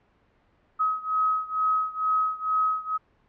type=beating tone pair; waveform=sine; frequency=1271 / 1273.2 Hz; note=D#6 / D#6; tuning=+36 / +39 cents; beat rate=2.2 Hz; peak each=-24 / -26 dBFS; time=0.79-2.98 s; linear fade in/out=20 ms; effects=pink hiss -64 dBFS RMS until 3.28 s + low-pass 2000 Hz 12 dB/octave